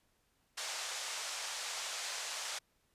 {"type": "band-pass noise", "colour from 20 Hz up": "white", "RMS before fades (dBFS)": -41, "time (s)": [0.57, 2.59], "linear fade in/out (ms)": 10, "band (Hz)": [550, 7700], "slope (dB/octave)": 24, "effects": ["pink hiss -75 dBFS RMS until 2.94 s", "resampled to 32000 Hz"]}